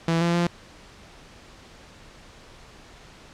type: tone with pitch steps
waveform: sawtooth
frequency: 165.7 / 170.8 / 172.8 Hz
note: E3 / F3 / F3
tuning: +9 / -38 / -18 cents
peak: -16 dBFS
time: 0.08-0.47 s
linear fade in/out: 2 ms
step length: 130 ms
effects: pink hiss -48 dBFS RMS until 3.33 s + low-pass 6000 Hz 12 dB/octave